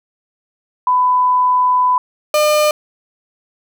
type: tone pair in turn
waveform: sine / 35% pulse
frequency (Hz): 1000 / 603.2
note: B5 / D5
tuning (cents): +21 / +46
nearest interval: major sixth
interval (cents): 875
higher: first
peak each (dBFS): -10 / -9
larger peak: second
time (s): 0.87-1.98 / 2.34-2.71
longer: first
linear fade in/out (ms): 2
effects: none